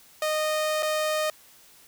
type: tone with dropouts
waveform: sawtooth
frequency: 617 Hz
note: D#5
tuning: 15 cents flat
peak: -20 dBFS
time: 0.22-1.3 s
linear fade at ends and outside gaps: 2 ms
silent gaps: 0.825-0.829 s
effects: white hiss -54 dBFS RMS until 1.87 s